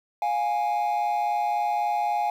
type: tone pair together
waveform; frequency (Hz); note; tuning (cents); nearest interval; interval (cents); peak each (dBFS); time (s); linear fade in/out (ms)
triangle; 705 / 828.7; F5 / G#5; +16 / -4; minor third; 280; -24 / -21; 0.22-2.3; 2
effects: tanh soft clip ceiling -17 dBFS + 9-bit